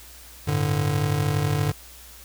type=chord; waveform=square; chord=G suspended second; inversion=none; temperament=just; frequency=98 / 110.25 / 147 Hz; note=G2 / A2 / D3; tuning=0 / +4 / +2 cents; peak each=-27 / -29 / -24 dBFS; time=0.47-1.72 s; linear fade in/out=10 ms; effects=added 60 Hz sine -48 dBFS peak until 2.24 s + white hiss -46 dBFS RMS until 2.24 s